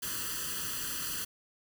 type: noise with comb filter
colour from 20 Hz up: white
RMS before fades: -36 dBFS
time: 0.02-1.25 s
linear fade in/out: 10 ms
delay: 0.66 ms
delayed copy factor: +1
effects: none